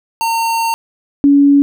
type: tone pair in turn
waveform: square / sine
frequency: 913 / 282.8 Hz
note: A#5 / C#4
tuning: -36 / +35 cents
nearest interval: octave + minor sixth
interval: 2029 cents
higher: first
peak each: -14 / -5 dBFS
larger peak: second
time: 0.21-0.74 / 1.24-1.62 s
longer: first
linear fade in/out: 0 ms
effects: none